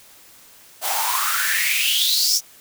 white noise with high-pass filter sweep, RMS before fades -20 dBFS, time 0.81-2.41 s, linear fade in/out 50 ms, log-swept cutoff 660 to 5900 Hz, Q 7.4, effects white hiss -48 dBFS RMS until 2.6 s

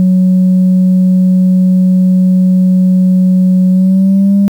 sine tone with pitch glide, 184.6 to 199 Hz, F#3 to G3, -4 to +26 cents, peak -3 dBFS, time 0-4.48 s, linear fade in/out 0 ms, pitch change +130 cents, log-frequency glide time 3.71-4.36 s, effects tanh soft clip ceiling -3 dBFS + 7-bit

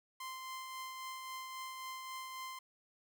sawtooth tone with tremolo, 1042 Hz, C6, 7 cents flat, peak -38 dBFS, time 0.2-2.59 s, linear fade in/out 5 ms, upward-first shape triangle, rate 3.7 Hz, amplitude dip 35%, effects none

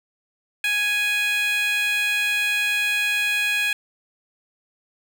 15% pulse tone with high-pass filter, 830.6 Hz, G#5, in tune, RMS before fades -22 dBFS, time 0.64-3.73 s, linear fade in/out 2 ms, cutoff 2100 Hz, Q 4.4, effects none

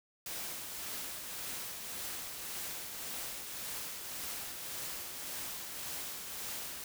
white noise with tremolo, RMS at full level -40 dBFS, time 0.26-6.84 s, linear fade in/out 2 ms, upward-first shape triangle, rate 1.8 Hz, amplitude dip 40%, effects none

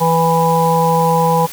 harmonic tone, 164.8 Hz, E3, in tune, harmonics 1 / 3 / 5 / 6, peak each -16 / -16 / -16 / -16 dBFS, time 0-1.47 s, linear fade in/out 20 ms, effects white hiss -31 dBFS RMS until 1.52 s

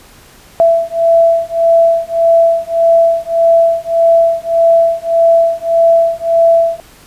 sine beating tone pair, 666 / 667.7 Hz, E5 / E5, +18 / +22 cents, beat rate 1.7 Hz, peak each -10 dBFS, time 0.6-6.8 s, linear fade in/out 0 ms, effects pink hiss -41 dBFS RMS until 7.06 s + resampled to 32000 Hz

